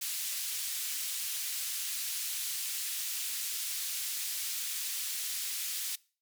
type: band-pass noise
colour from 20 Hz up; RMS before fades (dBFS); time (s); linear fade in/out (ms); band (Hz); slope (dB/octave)
white; -36; 0.01-5.96; 10; 2600 to 16000; 12
effects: noise-tail reverb RT60 0.4 s tail -23 dB re dry